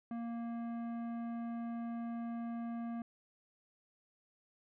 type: tone with tanh clipping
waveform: triangle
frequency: 233.1 Hz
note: A#3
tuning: in tune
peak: -40 dBFS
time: 0.11-3.02 s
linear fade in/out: 2 ms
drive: 17 dB
effects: none